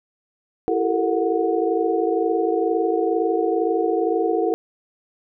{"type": "tone cluster", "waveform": "sine", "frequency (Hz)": [334.4, 387.5, 445, 467.1, 732], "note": ["E4", "G4", "A4", "A#4", "F#5"], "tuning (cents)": [25, -20, 20, 3, -19], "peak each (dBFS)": [-23, -25, -22, -28, -26], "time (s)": [0.68, 4.54], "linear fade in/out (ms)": 0, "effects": []}